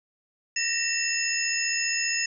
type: tone cluster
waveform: sine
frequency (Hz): 1836 / 1911 / 2690 / 5240 / 6710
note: A#6 / A#6 / E7 / E8 / G#8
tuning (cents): -27 / +43 / +34 / -11 / +17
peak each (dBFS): -32 / -34 / -29 / -30 / -30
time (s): 0.56-2.26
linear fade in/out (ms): 5
effects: none